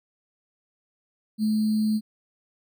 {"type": "tone with sample-and-hold", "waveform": "sine", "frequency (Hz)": 215.5, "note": "A3", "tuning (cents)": -36, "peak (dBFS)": -20, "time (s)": [1.38, 2.01], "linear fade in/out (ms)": 50, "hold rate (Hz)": 4410, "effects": []}